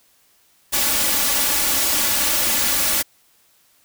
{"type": "noise with comb filter", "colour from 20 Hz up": "white", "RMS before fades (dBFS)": -19, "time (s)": [0.72, 3.03], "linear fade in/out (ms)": 20, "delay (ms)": 3.5, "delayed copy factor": 0.65, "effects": ["white hiss -58 dBFS RMS until 3.84 s"]}